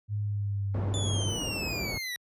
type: tone with pitch glide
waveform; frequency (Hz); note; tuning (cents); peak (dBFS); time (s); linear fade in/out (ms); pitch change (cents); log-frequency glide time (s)
sine; 103.83 to 98.97; G#2 to G2; 0 to +17; -27; 0.08-1.35; 50; -83; 0.21-0.7
type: low-pass noise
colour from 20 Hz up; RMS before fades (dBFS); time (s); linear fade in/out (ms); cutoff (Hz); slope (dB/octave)
pink; -34; 0.74-1.98; 5; 750; 12
type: linear sweep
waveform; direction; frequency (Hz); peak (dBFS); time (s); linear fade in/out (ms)
25% pulse; down; 3520 to 1903; -29; 0.94-2.16; 0
effects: high-pass 60 Hz 12 dB/octave + resampled to 32000 Hz